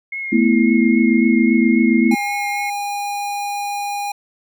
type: tone with vibrato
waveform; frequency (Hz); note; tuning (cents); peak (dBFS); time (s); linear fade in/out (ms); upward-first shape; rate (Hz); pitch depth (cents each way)
sine; 2151; C7; +47; -23; 0.12-2.7; 5; triangle; 3.7; 24
type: chord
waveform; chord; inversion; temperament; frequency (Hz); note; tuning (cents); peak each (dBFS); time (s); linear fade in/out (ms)
sine; A suspended second; none; just; 220 / 247.5 / 330; A3 / B3 / E4; 0 / +4 / +2; -15 / -15 / -17; 0.32-2.15; 10
type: tone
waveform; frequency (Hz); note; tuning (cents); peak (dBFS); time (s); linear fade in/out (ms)
square; 814; G#5; -35; -22; 2.11-4.12; 5
effects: none